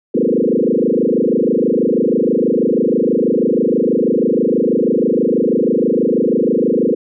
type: tone with frequency modulation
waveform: sine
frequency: 354.8 Hz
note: F4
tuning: 27 cents sharp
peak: -11 dBFS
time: 0.14-6.95 s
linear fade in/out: 10 ms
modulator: 26.2 Hz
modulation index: 5.6
effects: none